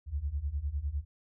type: beating tone pair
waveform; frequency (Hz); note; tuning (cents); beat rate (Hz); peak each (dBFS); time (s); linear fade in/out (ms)
sine; 66.6 / 76.5; C2 / D#2; +31 / -29; 9.9; -35 / -33; 0.06-1.05; 50
effects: none